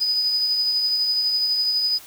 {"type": "tone with tremolo", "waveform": "sine", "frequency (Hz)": 4978, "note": "D#8", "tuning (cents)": 0, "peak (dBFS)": -17, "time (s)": [0, 1.99], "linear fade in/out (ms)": 20, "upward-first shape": "triangle", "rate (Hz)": 12, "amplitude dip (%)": 35, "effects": ["white hiss -44 dBFS RMS until 2.06 s"]}